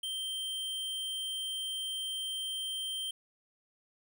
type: tone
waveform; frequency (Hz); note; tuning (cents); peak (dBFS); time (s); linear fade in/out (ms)
square; 3140; G7; +2; -35; 0.03-3.11; 5
effects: none

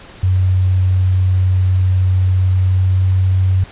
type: tone with pitch glide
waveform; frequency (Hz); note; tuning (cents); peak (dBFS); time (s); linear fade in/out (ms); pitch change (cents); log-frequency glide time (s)
sine; 92.8 to 93.55; F#2 to F#2; +6 to +20; -10; 0.23-3.64; 5; +14; 2.5-3.05
effects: pink hiss -38 dBFS RMS until 3.71 s + resampled to 8000 Hz

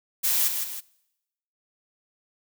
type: noise with echo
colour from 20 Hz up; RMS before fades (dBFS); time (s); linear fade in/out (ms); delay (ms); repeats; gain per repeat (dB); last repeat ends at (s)
blue; -23; 0.23-0.49; 20; 160; 2; -6; 0.81
effects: noise-tail reverb RT60 0.9 s tail -23 dB re dry

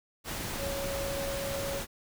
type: tone in noise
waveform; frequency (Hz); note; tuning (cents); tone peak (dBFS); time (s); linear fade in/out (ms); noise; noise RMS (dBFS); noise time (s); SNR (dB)
sine; 554.4; C#5; 0; -34; 0.57-1.83; 50; pink; -36; 0.24-1.87; -1
effects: none

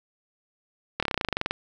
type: slowing click train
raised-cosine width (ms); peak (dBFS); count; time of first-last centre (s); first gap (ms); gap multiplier
0.3; -9; 15; 1-1.51; 26; 1.05
effects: none

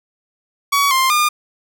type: tone with pitch steps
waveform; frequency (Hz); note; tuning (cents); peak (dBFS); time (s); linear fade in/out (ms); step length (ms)
sawtooth; 1129 / 1052 / 1210; C#6 / C6 / D#6; +31 / +9 / -49; -9; 0.72-1.29; 10; 190
effects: none

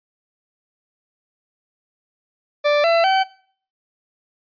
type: tone with pitch steps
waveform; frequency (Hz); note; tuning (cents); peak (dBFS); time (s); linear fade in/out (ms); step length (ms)
40% pulse; 587.3 / 670.7 / 766; D5 / E5 / G5; 0 / +30 / -40; -13; 2.64-3.24; 20; 200
effects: noise-tail reverb RT60 0.5 s tail -20 dB re dry + resampled to 11025 Hz

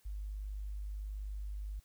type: tone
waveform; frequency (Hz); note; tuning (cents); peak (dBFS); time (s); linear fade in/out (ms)
sine; 50.7; G#1; -41; -38; 0.05-1.8; 10
effects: white hiss -70 dBFS RMS until 1.84 s

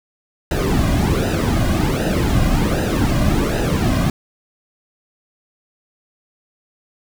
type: noise with flanger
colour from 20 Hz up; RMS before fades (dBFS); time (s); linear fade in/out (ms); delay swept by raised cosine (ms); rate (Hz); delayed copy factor
brown; -17; 0.51-4.1; 2; 0.89 to 2.29; 1.3; -0.75
effects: none

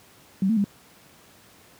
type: tone with pitch steps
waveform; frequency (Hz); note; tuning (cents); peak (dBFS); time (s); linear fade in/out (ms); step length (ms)
sine; 191.8 / 224.5 / 201.4; G3 / A3 / G3; -37 / +35 / +47; -18; 0.42-0.642; 2; 74
effects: pink hiss -53 dBFS RMS until 1.79 s + high-pass 100 Hz 12 dB/octave

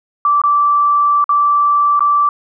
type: tone with dropouts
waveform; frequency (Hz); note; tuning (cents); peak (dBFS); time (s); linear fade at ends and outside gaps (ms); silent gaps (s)
sine; 1165; D6; -14; -9; 0.25-2.29; 2; 0.417-0.437 / 1.242-1.292 / 1.994-2.006
effects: none

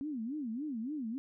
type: tone with vibrato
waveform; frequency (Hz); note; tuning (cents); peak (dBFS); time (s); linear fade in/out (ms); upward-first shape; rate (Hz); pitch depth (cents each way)
sine; 260; C4; -11; -35; 0.01-1.18; 0; sine; 3.5; 300
effects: none

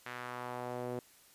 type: tone with band-pass filter sweep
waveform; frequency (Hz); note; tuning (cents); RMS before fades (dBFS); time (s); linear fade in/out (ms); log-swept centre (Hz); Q
sawtooth; 123.47; B2; 0; -41; 0.06-0.99; 0; 1800 to 440; 1.5
effects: white hiss -62 dBFS RMS until 1.34 s + resampled to 32000 Hz

